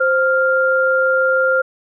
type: tone pair together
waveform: sine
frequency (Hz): 523.3 / 1397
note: C5 / F6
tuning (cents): 0 / 0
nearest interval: octave + perfect fourth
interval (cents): 1700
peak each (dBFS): -15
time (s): 0-1.62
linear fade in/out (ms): 10
effects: none